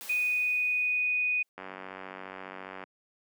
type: noise with exponential decay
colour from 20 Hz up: white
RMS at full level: -42 dBFS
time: 0.01-1.49 s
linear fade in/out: 0 ms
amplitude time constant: 320 ms
type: tone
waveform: sine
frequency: 2482 Hz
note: D#7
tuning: 5 cents flat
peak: -25 dBFS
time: 0.09-1.43 s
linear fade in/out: 10 ms
type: click train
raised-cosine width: 0.5 ms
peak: -25 dBFS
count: 120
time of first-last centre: 1.58-2.838 s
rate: 94.6 Hz
effects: high-pass 200 Hz 12 dB/octave